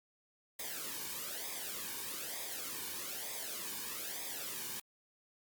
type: noise with flanger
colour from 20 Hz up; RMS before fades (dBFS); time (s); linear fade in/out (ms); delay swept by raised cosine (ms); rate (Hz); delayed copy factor
white; -42; 0.59-4.8; 5; 0.69 to 1.53; 1.1; -0.7
effects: Opus 48 kbps